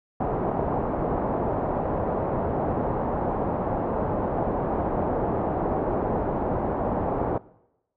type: low-pass noise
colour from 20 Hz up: white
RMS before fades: -26 dBFS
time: 0.2-7.38 s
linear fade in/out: 5 ms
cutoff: 830 Hz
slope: 24 dB/octave
effects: noise-tail reverb RT60 0.9 s tail -21 dB re dry